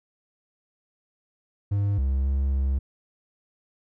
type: tone with pitch steps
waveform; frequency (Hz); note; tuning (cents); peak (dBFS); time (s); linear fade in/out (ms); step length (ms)
triangle; 100.9 / 67.1 / 68.2 / 67.4; G#2 / C2 / C#2 / C#2; -49 / +44 / -28 / -48; -19; 1.71-2.79; 10; 270
effects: none